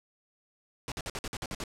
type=noise bursts; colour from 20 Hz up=pink; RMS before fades=-36 dBFS; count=9; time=0.88-1.638 s; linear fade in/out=0 ms; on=38 ms; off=52 ms; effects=low-pass 9000 Hz 12 dB/octave